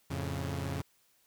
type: chord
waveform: sawtooth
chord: F augmented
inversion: none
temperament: equal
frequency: 87.31 / 110 / 138.59 Hz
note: F2 / A2 / C#3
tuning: 0 / 0 / 0 cents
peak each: -33 / -38 / -33 dBFS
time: 0.1-0.82 s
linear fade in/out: 10 ms
effects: white hiss -69 dBFS RMS until 1.26 s